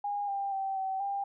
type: tone with pitch steps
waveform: sine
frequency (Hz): 816 / 794 / 776 / 766 / 797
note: G#5 / G5 / G5 / G5 / G5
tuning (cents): -31 / +22 / -18 / -40 / +28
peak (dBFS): -30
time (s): 0.04-1.24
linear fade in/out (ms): 5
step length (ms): 240
effects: none